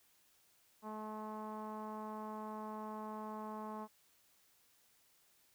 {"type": "tone with low-pass filter", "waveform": "sawtooth", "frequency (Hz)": 215.1, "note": "A3", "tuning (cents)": -39, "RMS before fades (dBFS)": -45, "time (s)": [0.82, 3.88], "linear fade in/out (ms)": 50, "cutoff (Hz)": 1000, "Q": 5.3, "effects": ["white hiss -71 dBFS RMS until 5.54 s"]}